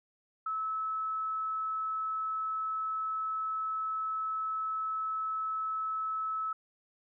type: tone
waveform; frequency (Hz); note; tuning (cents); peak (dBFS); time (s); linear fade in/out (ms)
sine; 1300; E6; -24; -31; 0.46-6.53; 5
effects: none